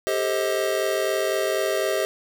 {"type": "chord", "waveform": "square", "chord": "A half-diminished seventh", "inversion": "third", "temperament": "just", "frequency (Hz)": [396, 440, 528, 633.6], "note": ["G4", "A4", "C5", "Eb5"], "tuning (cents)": [18, 0, 16, 31], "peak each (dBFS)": [-27, -32, -29, -26], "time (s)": [0.07, 2.05], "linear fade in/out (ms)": 0, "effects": []}